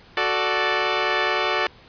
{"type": "chord", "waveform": "10% pulse", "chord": "D major", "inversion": "first", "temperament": "equal", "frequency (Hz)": [370, 440, 587.3], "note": ["F#4", "A4", "D5"], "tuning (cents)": [0, 0, 0], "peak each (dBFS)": -16, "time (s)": [0.17, 1.67], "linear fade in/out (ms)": 2, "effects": ["pink hiss -49 dBFS RMS until 1.88 s", "resampled to 11025 Hz"]}